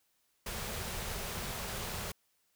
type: band-stop noise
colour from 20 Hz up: pink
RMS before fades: -39 dBFS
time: 0.46-2.12 s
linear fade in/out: 5 ms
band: 240 to 350 Hz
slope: 96 dB/octave
effects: white hiss -75 dBFS RMS until 2.55 s